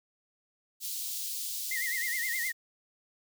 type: high-pass noise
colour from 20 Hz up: white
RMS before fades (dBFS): -36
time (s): 0.8-2.53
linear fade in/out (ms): 50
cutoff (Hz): 3500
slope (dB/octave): 24
type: tone with vibrato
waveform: sine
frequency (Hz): 1975.5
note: B6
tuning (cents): 0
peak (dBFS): -31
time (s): 1.71-2.52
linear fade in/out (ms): 5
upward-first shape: sine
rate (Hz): 9.6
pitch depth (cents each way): 120
effects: none